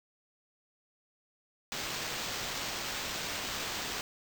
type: noise with sample-and-hold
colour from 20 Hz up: white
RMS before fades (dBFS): -37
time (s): 1.72-4.01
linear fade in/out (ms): 0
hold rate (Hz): 11025
effects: none

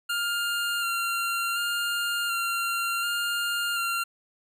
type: tone with vibrato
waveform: 25% pulse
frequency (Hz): 1393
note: F6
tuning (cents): -5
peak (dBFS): -22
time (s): 0.09-4.04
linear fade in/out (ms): 10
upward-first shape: square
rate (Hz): 0.68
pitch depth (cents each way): 15
effects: none

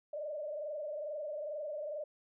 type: tone with frequency modulation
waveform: sine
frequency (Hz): 599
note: D5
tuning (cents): +34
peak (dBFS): -37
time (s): 0.13-2.04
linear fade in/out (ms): 5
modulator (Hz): 22.3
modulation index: 1.3
effects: none

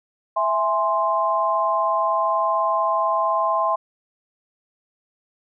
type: chord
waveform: sine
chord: E augmented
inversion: none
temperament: equal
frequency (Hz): 659.3 / 830.6 / 1046.5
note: E5 / G#5 / B#5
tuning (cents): 0 / 0 / 0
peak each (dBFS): -23 / -25 / -20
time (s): 0.36-3.76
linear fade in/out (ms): 10
effects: none

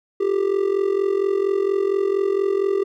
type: tone with amplitude modulation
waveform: triangle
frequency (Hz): 393.5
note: G4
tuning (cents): +7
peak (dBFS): -12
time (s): 0.2-2.84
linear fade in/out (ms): 10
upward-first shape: sine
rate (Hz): 44.3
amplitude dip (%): 80
effects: none

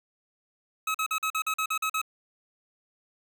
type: tone bursts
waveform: 25% pulse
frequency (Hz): 1282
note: E6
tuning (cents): -49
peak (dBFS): -22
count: 10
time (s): 0.87-2.016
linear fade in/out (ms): 5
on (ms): 75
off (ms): 44
effects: none

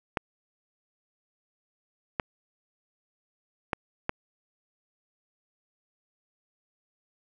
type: clicks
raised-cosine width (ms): 0.5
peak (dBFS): -11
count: 4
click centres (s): 0.172 / 2.198 / 3.732 / 4.094
effects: none

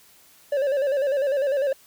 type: tone with vibrato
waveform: triangle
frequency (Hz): 554.4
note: C#5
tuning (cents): 0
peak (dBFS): -18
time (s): 0.52-1.73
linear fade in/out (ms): 5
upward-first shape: square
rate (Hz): 10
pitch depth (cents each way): 71
effects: white hiss -54 dBFS RMS until 1.86 s

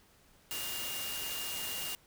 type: tone in noise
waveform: sine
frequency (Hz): 2826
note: F7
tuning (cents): +20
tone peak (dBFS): -41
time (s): 0.51-1.95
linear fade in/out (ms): 0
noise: white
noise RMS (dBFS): -39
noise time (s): 0.51-1.95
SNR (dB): -5
effects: pink hiss -64 dBFS RMS until 2.06 s

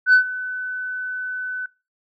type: tone with ADSR envelope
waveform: sine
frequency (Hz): 1505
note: F#6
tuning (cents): +29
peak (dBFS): -6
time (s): 0.06-1.66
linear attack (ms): 73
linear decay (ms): 99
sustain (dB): -19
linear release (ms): 4
effects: noise-tail reverb RT60 0.3 s tail -23 dB re dry + tanh soft clip ceiling -7 dBFS

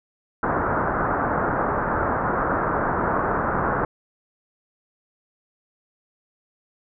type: low-pass noise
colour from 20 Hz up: white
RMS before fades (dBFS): -23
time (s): 0.43-3.85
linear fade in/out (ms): 2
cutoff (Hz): 1500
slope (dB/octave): 48
effects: none

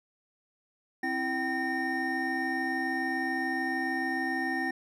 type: tone cluster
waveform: triangle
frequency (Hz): 263.3 / 330.2 / 770 / 1832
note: C4 / E4 / G5 / A#6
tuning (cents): +11 / +3 / -31 / -31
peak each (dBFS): -33 / -33 / -33 / -30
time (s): 1.03-4.71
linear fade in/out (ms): 5
effects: none

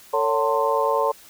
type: harmonic tone with a mistuned harmonic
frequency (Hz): 149.6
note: D3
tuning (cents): +32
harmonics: 3 / 4 / 5 / 6 / 7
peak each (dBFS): -24 / -23 / -33 / -24 / -24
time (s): 0.13-1.12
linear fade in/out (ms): 10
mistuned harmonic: 4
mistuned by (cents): -120
effects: white hiss -48 dBFS RMS until 1.29 s

